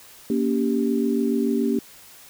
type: chord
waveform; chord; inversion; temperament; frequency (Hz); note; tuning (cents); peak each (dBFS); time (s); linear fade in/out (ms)
sine; G diminished; first; just; 235.2 / 282.2 / 392; Bb3 / Db4 / G4; +16 / +31 / 0; -22 / -24 / -25; 0.3-1.79; 2
effects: white hiss -47 dBFS RMS until 2.29 s